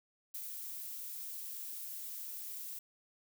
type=noise with ADSR envelope; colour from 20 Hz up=violet; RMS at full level=-42 dBFS; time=0.34-2.79 s; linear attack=7 ms; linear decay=64 ms; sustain=-2 dB; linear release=5 ms; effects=none

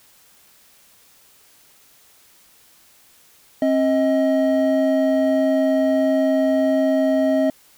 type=tone pair together; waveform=triangle; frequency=267.5 / 631 Hz; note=C4 / D#5; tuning=+38 / +24 cents; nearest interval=octave + minor third; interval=1486 cents; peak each=-16 dBFS; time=3.62-7.5 s; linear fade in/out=2 ms; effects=white hiss -53 dBFS RMS until 7.77 s

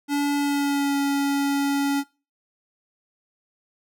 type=tone with pitch glide; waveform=square; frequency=286.6 to 280.7 Hz; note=D4 to C#4; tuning=-42 to +22 cents; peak=-21 dBFS; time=0.08-2.04 s; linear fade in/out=50 ms; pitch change=-36 cents; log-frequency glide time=0.35-0.96 s; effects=noise-tail reverb RT60 0.3 s tail -20 dB re dry

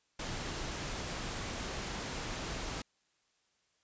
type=noise; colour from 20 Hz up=pink; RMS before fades=-39 dBFS; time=0.19-2.82 s; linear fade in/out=5 ms; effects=white hiss -75 dBFS RMS until 3.83 s + resampled to 16000 Hz

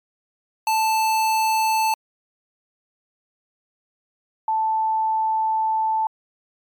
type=tone pair in turn; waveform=square / sine; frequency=880 / 880 Hz; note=A5 / A5; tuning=0 / 0 cents; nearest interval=unison; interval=0 cents; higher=neither; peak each=-18 dBFS; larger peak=neither; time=0.67-1.94 / 4.48-6.07 s; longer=second; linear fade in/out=2 ms; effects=MP3 96 kbps

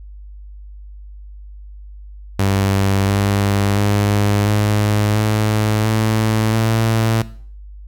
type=tone with pitch steps; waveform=sawtooth; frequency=98 / 100.23 / 102.52 / 104.85 / 107.24 / 109.68 / 112.18 Hz; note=G2 / G2 / G#2 / G#2 / A2 / A2 / A2; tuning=0 / +39 / -22 / +17 / -44 / -5 / +34 cents; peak=-10 dBFS; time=2.39-7.22 s; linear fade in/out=5 ms; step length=690 ms; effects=noise-tail reverb RT60 0.5 s tail -17 dB re dry + added 50 Hz sine -33 dBFS peak until 7.87 s

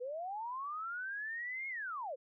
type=linear two-way sweep; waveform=sine; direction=up then down; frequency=472.5 to 2173 to 472.5 Hz; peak=-38 dBFS; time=0-2.16 s; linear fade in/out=20 ms; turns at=1.68 s; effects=none

